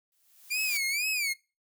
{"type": "noise with exponential growth", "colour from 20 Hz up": "blue", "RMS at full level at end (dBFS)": -34, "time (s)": [0.12, 0.77], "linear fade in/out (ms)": 1, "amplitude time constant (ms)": 140}
{"type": "tone with vibrato", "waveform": "sawtooth", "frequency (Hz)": 2349, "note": "D7", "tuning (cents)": 0, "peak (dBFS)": -24, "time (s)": [0.5, 1.34], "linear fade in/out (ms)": 20, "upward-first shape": "sine", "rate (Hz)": 2.1, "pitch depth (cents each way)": 160}
{"effects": ["noise-tail reverb RT60 0.3 s tail -23 dB re dry"]}